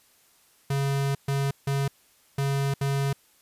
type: tone bursts at uneven times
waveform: square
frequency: 138.59 Hz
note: C#3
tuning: in tune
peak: -24 dBFS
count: 5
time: 0.7-1.15 / 1.28-1.51 / 1.67-1.88 / 2.38-2.74 / 2.81-3.13 s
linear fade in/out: 5 ms
effects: white hiss -61 dBFS RMS until 3.41 s + resampled to 32000 Hz